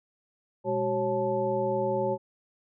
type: tone cluster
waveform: sine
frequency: 121.5 / 205.8 / 378.6 / 547 / 874 Hz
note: B2 / G#3 / F#4 / C#5 / A5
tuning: -28 / -16 / +40 / -23 / -12 cents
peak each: -37 / -35 / -30 / -28 / -32 dBFS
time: 0.64-2.18 s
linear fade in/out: 50 ms
effects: none